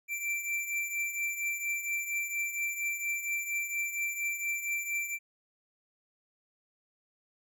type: beating tone pair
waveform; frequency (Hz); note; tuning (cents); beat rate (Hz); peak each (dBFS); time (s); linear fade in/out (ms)
square; 2346 / 2350.3; D7 / D7; -2 / +1; 4.3; -33 / -39; 0.08-5.19; 50
effects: none